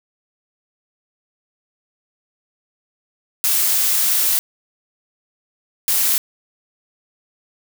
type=noise bursts at uneven times; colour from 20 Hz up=blue; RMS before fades=-17 dBFS; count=2; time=3.44-4.39 / 5.88-6.18 s; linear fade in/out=0 ms; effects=none